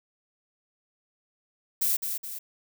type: noise with echo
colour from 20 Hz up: violet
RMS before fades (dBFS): -25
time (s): 1.81-1.97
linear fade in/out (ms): 10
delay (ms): 210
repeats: 2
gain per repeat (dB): -6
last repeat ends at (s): 2.39
effects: none